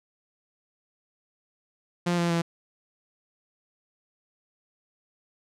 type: tone with pitch steps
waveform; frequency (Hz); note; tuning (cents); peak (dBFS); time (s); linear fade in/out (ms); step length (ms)
sawtooth; 174.61 / 171.51 / 168.47; F3 / F3 / E3; 0 / -31 / +38; -19; 2.06-2.42; 10; 120
effects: low-pass 8000 Hz 12 dB/octave